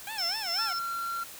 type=tone with vibrato; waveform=15% pulse; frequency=779 Hz; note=G5; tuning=11 cents flat; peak=-29 dBFS; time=0.07-0.73 s; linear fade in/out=2 ms; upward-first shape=sine; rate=4 Hz; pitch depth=240 cents each way
type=tone with tremolo; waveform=sine; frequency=5310 Hz; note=E8; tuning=12 cents sharp; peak=-27 dBFS; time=0.18-0.79 s; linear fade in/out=5 ms; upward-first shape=sine; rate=3.2 Hz; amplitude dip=60%
type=tone; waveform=triangle; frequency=1371 Hz; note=F6; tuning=32 cents flat; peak=-29 dBFS; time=0.58-1.24 s; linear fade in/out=10 ms
effects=white hiss -45 dBFS RMS until 1.39 s